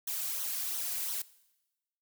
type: noise with flanger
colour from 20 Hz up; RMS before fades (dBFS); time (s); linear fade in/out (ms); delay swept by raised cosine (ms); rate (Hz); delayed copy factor
blue; -35; 0.07-1.22; 5; 0.41 to 2.31; 2.9; -0.65
effects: noise-tail reverb RT60 1.0 s tail -20 dB re dry